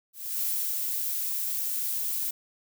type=noise with ADSR envelope; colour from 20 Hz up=violet; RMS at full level=-28 dBFS; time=0.13-2.31 s; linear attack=300 ms; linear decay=300 ms; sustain=-2 dB; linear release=7 ms; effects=none